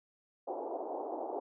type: band-pass noise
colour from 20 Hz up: white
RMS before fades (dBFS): -39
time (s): 0.47-1.4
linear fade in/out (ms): 10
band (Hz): 300 to 850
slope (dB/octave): 48
effects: none